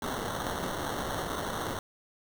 violet noise with sample-and-hold, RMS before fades -34 dBFS, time 0.02-1.79 s, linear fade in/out 2 ms, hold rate 2450 Hz, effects none

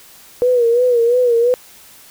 sine tone with vibrato, 482.1 Hz, B4, 42 cents flat, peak -10 dBFS, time 0.42-1.54 s, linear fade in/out 0 ms, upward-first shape sine, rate 2.9 Hz, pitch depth 74 cents each way, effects white hiss -43 dBFS RMS until 2.1 s

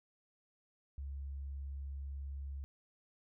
sine tone, 69.2 Hz, C#2, 2 cents flat, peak -40 dBFS, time 0.98-2.64 s, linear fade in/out 0 ms, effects none

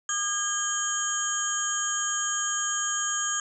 sine tone cluster, 1217 / 1630 / 3146 / 6690 / 7580 Hz, D#6 / G#6 / G7 / G#8 / A#8, -39 / -33 / +6 / +12 / +28 cents, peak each -33 / -32 / -36 / -28 / -36 dBFS, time 0.09-3.4 s, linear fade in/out 2 ms, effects none

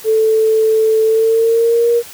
sine tone with pitch glide, 440 to 471.6 Hz, A4 to A#4, 0 to +20 cents, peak -9 dBFS, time 0.04-2.03 s, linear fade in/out 50 ms, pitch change +120 cents, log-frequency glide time 1.03-1.91 s, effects white hiss -35 dBFS RMS until 2.13 s

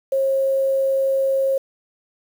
sine tone, 539 Hz, C#5, 49 cents flat, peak -16 dBFS, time 0.12-1.58 s, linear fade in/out 5 ms, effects 7-bit

